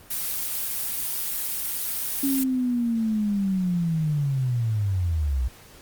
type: noise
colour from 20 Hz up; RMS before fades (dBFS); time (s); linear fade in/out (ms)
blue; -28; 0.1-2.44; 10
type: linear sweep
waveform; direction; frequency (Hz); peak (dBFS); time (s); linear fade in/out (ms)
sine; down; 277.3 to 58.9; -21; 2.23-5.48; 5
effects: pink hiss -49 dBFS RMS until 5.81 s + Opus 32 kbps